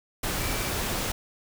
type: tone in noise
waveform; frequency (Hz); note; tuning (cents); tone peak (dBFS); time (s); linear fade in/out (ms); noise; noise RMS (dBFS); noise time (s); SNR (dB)
sine; 2325; D7; -18; -39; 0.4-0.7; 5; pink; -29; 0.23-1.12; -13
effects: none